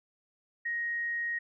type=tone; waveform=sine; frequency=1877 Hz; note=A#6; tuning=11 cents sharp; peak=-30 dBFS; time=0.65-1.39 s; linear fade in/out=10 ms; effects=none